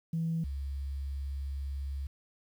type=tone pair in turn; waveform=sine; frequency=164.1 / 69 Hz; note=E3 / C#2; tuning=-8 / -7 cents; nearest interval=octave + minor third; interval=1499 cents; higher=first; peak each=-28 / -33 dBFS; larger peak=first; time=0.13-0.44 / 0.44-2.07 s; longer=second; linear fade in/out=5 ms; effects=tanh soft clip ceiling -24 dBFS + 10-bit